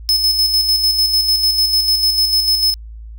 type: tone with tremolo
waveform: 45% pulse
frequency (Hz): 5200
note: E8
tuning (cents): -24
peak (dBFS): -11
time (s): 0.09-2.74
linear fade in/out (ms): 0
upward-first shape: square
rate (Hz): 6.7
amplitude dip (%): 45
effects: added 55 Hz sine -30 dBFS peak until 3.18 s